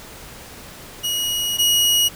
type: tone pair in turn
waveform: sawtooth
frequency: 2900 / 2900 Hz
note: F#7 / F#7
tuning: -35 / -35 cents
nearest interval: unison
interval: 0 cents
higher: neither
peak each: -17 / -11 dBFS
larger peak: second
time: 1.03-1.58 / 1.58-2.09 s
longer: first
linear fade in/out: 20 ms
effects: pink hiss -39 dBFS RMS until 2.15 s